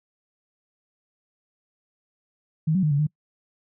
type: tone with pitch steps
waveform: sine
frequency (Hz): 157.4 / 188.8 / 152.1 / 142.4 / 151.3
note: D#3 / F#3 / D#3 / C#3 / D#3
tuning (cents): +20 / +35 / -39 / +47 / -48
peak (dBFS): -18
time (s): 2.67-3.07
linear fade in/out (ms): 10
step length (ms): 80
effects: noise-tail reverb RT60 0.1 s tail -26 dB re dry